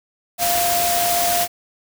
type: tone in noise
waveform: sine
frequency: 698 Hz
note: F5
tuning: 1 cent flat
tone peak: -19 dBFS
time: 0.38-1.48 s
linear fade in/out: 50 ms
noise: white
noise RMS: -21 dBFS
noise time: 0.38-1.48 s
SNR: -1 dB
effects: none